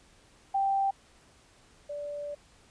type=tone pair in turn; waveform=sine; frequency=784 / 582.6 Hz; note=G5 / D5; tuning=0 / -14 cents; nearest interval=perfect fourth; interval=514 cents; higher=first; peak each=-24 / -34 dBFS; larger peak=first; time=0.54-0.91 / 1.89-2.35 s; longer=second; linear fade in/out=10 ms; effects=pink hiss -60 dBFS RMS until 2.7 s + resampled to 22050 Hz